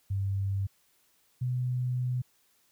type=tone pair in turn; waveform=sine; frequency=98 / 125.41 Hz; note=G2 / B2; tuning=0 / +27 cents; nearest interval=major third; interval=427 cents; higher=second; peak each=-27 dBFS; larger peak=neither; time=0.1-0.67 / 1.41-2.22 s; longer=second; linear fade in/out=10 ms; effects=white hiss -68 dBFS RMS until 2.71 s